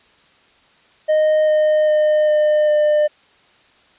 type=tone with pitch steps; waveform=triangle; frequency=618 / 613.7 / 609.5 / 605.3 / 601.1 Hz; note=D#5 / D#5 / D#5 / D#5 / D5; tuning=-12 / -24 / -36 / -48 / +40 cents; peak=-10 dBFS; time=1.08-3.08 s; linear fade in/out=20 ms; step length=400 ms; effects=white hiss -53 dBFS RMS until 3.98 s + resampled to 8000 Hz